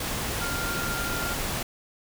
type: tone in noise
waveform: sine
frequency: 1396.9 Hz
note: F6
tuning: in tune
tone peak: -32 dBFS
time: 0.41-1.34 s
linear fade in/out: 5 ms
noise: pink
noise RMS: -30 dBFS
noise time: 0-1.63 s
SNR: -5 dB
effects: none